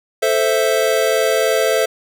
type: chord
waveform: square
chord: A minor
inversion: none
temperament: equal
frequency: 440 / 523.3 / 659.3 Hz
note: A4 / C5 / E5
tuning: 0 / 0 / 0 cents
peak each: -19 dBFS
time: 0.22-1.86 s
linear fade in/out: 10 ms
effects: none